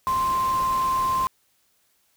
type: tone in noise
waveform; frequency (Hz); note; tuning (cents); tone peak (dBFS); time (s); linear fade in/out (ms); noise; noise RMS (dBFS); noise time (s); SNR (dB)
sine; 1046.5; C6; 0; -20; 0.07-1.27; 0; pink; -36; 0.07-1.27; +13
effects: white hiss -66 dBFS RMS until 2.16 s